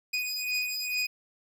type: beating tone pair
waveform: 25% pulse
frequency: 2483 / 2485.3 Hz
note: D#7 / D#7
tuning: -4 / -3 cents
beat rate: 2.3 Hz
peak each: -28 dBFS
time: 0.13-1.07 s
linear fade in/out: 10 ms
effects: none